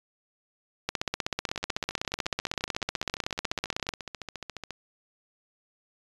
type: two click trains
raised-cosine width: 0.2 ms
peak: -19 / -10 dBFS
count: 47 / 49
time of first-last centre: 1.49-4.707 / 0.89-3.89 s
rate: 14.3 / 16 Hz
effects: resampled to 24000 Hz